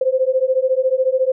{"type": "beating tone pair", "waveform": "sine", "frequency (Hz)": [513, 527], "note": ["C5", "C5"], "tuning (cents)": [-34, 12], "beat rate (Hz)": 14, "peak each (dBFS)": -17, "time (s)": [0.01, 1.32], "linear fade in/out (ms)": 5, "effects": []}